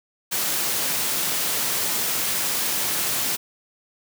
white high-pass noise, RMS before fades -24 dBFS, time 0.31-3.37 s, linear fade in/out 20 ms, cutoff 100 Hz, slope 24 dB/octave, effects none

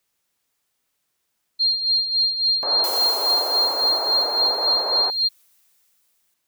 sine tone with tremolo, 4204 Hz, C8, 7 cents sharp, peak -15 dBFS, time 1.59-5.29 s, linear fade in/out 20 ms, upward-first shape sine, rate 3.6 Hz, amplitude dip 65%
white band-pass noise, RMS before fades -29 dBFS, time 2.63-5.1 s, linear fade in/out 0 ms, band 430 to 990 Hz, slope 24 dB/octave
blue noise with exponential decay, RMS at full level -29 dBFS, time 2.84-6.34 s, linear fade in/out 0 ms, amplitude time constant 760 ms
effects white hiss -74 dBFS RMS until 6.47 s

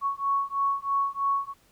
sine beating tone pair, 1108.7 / 1111.8 Hz, C#6 / C#6, 0 / +5 cents, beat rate 3.1 Hz, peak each -27 dBFS, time 0.01-1.54 s, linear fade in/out 50 ms, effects pink hiss -62 dBFS RMS until 1.71 s

